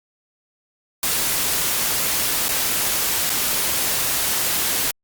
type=noise with dropouts; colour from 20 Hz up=white; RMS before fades=-21 dBFS; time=1.03-4.91 s; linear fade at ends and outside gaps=2 ms; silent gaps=2.484-2.489 / 3.296-3.3 s; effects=Opus 48 kbps